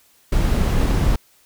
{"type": "noise", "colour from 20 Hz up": "brown", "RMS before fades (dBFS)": -17, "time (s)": [0.32, 1.16], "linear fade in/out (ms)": 5, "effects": ["white hiss -56 dBFS RMS until 1.45 s"]}